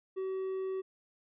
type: tone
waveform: triangle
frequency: 379.9 Hz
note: F#4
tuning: 46 cents sharp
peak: -31 dBFS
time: 0.16-0.82 s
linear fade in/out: 20 ms
effects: resampled to 8000 Hz